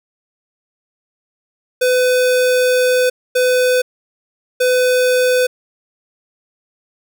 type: tone bursts at uneven times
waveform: square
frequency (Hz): 503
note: B4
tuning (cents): +32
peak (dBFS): -12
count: 3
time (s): 1.81-3.1 / 3.35-3.82 / 4.6-5.47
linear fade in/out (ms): 10
effects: none